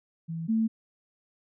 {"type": "tone pair in turn", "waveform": "sine", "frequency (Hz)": [164.2, 222.8], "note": ["E3", "A3"], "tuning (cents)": [-6, 22], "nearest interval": "perfect fourth", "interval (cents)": 528, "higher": "second", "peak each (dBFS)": [-31, -22], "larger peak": "second", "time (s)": [[0.28, 0.48], [0.48, 0.68]], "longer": "neither", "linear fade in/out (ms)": 20, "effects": []}